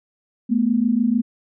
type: tone pair together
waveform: sine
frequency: 217.6 / 244.3 Hz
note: A3 / B3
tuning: -19 / -19 cents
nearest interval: major second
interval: 200 cents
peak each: -19 / -18 dBFS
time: 0.49-1.22 s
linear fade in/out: 20 ms
effects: none